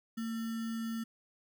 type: tone with sample-and-hold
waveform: sine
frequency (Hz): 227.1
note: A#3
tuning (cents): -45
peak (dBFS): -34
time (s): 0.17-1.04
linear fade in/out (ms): 10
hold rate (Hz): 1575
effects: none